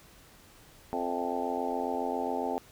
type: harmonic tone with a mistuned harmonic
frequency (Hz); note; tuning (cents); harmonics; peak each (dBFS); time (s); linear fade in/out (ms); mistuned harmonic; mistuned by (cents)
87.31; F2; 0; 3 / 4 / 5 / 6 / 7 / 8 / 9 / 10; -36 / -40 / -36 / -41 / -39 / -39 / -35 / -38; 0.93-2.58; 0; 8; -40
effects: pink hiss -56 dBFS RMS until 2.71 s